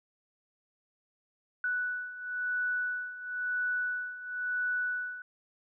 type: beating tone pair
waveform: sine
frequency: 1481 / 1481.98 Hz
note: F#6 / F#6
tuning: +1 / +2 cents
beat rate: 0.98 Hz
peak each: -36 / -32 dBFS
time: 1.64-5.22 s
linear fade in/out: 2 ms
effects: none